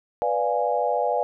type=chord; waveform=sine; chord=B diminished seventh; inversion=none; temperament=equal; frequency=493.9 / 587.3 / 698.5 / 830.6 Hz; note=B4 / D5 / F5 / Ab5; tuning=0 / 0 / 0 / 0 cents; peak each=-26 dBFS; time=0.22-1.23 s; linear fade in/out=0 ms; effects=none